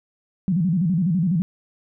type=tone with vibrato; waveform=sine; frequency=174.61 Hz; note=F3; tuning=in tune; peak=-17 dBFS; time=0.48-1.42 s; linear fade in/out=0 ms; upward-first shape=square; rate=12 Hz; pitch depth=150 cents each way; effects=none